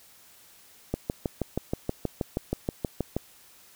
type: click train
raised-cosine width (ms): 2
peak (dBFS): -13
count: 15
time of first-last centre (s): 0.94-3.166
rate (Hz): 6.29
effects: white hiss -55 dBFS RMS until 3.75 s